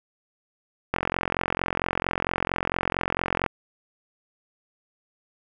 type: click train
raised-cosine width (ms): 0.5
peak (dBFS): -8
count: 113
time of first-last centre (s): 0.94-3.463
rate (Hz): 44.4
effects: none